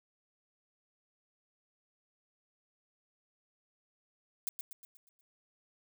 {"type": "noise with echo", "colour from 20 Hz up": "violet", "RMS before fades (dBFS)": -35, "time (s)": [4.47, 4.49], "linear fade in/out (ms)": 0, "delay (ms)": 120, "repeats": 6, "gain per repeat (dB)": -6, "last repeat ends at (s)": 5.21, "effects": []}